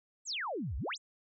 sine exponential two-way sweep, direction down then up, 8372 to 55.2 to 8372 Hz, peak -34 dBFS, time 0.25-0.98 s, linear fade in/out 50 ms, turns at 0.77 s, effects none

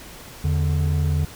triangle tone pair together, 82.41 / 146.84 Hz, E2 / D3, 0 / 0 cents, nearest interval minor seventh, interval 1000 cents, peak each -18 / -20 dBFS, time 0.44-1.25 s, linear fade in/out 5 ms, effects pink hiss -41 dBFS RMS until 1.35 s

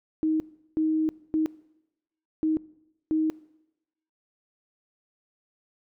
sine tone bursts at uneven times, 314.3 Hz, D#4, 18 cents sharp, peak -21 dBFS, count 5, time 0.23-0.4 / 0.77-1.09 / 1.34-1.46 / 2.43-2.57 / 3.11-3.3 s, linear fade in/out 0 ms, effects noise-tail reverb RT60 0.9 s tail -21 dB re dry

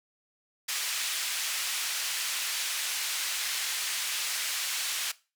pink band-pass noise, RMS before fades -32 dBFS, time 0.68-5.12 s, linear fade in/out 10 ms, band 2200 to 12000 Hz, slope 12 dB/octave, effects noise-tail reverb RT60 0.3 s tail -19 dB re dry

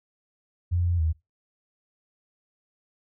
sine tone with pitch steps, 87.6 / 86.9 / 79.7 Hz, F2 / F2 / D#2, +6 / -8 / +42 cents, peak -21 dBFS, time 0.71-1.13 s, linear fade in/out 20 ms, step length 140 ms, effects noise-tail reverb RT60 0.2 s tail -21 dB re dry

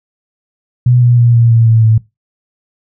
sine tone with pitch steps, 123.47 / 121.28 / 119.13 / 117.01 / 114.94 / 112.9 / 110.89 Hz, B2 / B2 / A#2 / A#2 / A#2 / A2 / A2, 0 / -31 / +38 / +7 / -24 / +45 / +14 cents, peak -5 dBFS, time 0.86-1.98 s, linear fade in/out 5 ms, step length 160 ms, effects noise-tail reverb RT60 0.2 s tail -20 dB re dry

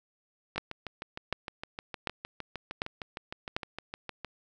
two click trains, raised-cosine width 0.3 ms, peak -21 / -13 dBFS, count 25 / 5, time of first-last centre 0.56-4.247 / 0.58-3.565 s, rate 6.51 / 1.34 Hz, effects none

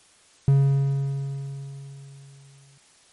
triangle tone with exponential decay, 138.1 Hz, C#3, 6 cents flat, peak -11 dBFS, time 0.48-2.78 s, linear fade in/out 0 ms, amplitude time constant 500 ms, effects white hiss -56 dBFS RMS until 3.12 s + MP3 48 kbps

